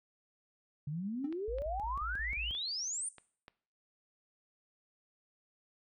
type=exponential sweep; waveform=sine; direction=up; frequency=139.4 to 9397 Hz; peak=-35 dBFS; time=0.87-3.09 s; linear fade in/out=5 ms
type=tone with exponential decay; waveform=triangle; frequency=263.2 Hz; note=C4; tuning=10 cents sharp; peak=-33 dBFS; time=1.24-1.36 s; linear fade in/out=5 ms; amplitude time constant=24 ms
type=clicks; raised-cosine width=0.3 ms; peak=-35 dBFS; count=5; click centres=1.326 / 1.585 / 2.55 / 3.183 / 3.481 s
type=tone bursts; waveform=sine; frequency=55.2 Hz; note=A1; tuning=6 cents sharp; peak=-39 dBFS; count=6; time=1.48-2.51 s; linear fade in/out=0 ms; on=140 ms; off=38 ms
effects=noise-tail reverb RT60 0.5 s tail -19 dB re dry